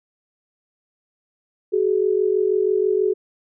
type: tone pair together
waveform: sine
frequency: 377.3 / 423.5 Hz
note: F#4 / G#4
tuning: +34 / +34 cents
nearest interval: major second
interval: 200 cents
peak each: -19 dBFS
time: 1.72-3.14 s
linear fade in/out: 20 ms
effects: none